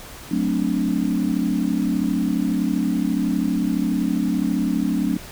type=chord; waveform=sine; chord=D dominant seventh; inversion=first; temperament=equal; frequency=185 / 220 / 261.6 / 293.7 Hz; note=F#3 / A3 / C4 / D4; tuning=0 / 0 / 0 / 0 cents; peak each=-24 dBFS; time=0.31-5.17 s; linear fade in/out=5 ms; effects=pink hiss -39 dBFS RMS until 5.31 s